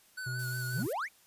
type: tone with vibrato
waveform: square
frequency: 1480 Hz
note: F#6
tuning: in tune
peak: -38 dBFS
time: 0.17-0.83 s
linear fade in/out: 10 ms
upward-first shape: sine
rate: 5.6 Hz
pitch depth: 42 cents each way
type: tone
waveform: triangle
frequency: 125.2 Hz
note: B2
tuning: 24 cents sharp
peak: -33 dBFS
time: 0.26-0.87 s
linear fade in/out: 10 ms
type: noise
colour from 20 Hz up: violet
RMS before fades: -42 dBFS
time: 0.39-0.93 s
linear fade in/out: 2 ms
type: exponential sweep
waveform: triangle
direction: up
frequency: 103.83 to 2497 Hz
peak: -30 dBFS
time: 0.73-1.09 s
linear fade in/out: 50 ms
effects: white hiss -63 dBFS RMS until 1.26 s + resampled to 32000 Hz